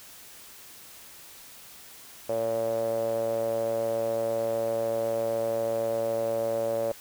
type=tone with band-pass filter; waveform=sawtooth; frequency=113.5 Hz; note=A#2; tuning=46 cents flat; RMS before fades=-28 dBFS; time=2.29-6.92 s; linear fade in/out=0 ms; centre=560 Hz; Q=8.2; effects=white hiss -48 dBFS RMS until 7 s